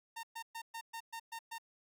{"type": "tone bursts", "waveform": "sawtooth", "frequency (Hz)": 914, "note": "A#5", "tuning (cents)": -34, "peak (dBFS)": -38, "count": 8, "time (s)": [0.16, 1.584], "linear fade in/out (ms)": 10, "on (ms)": 73, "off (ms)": 120, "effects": []}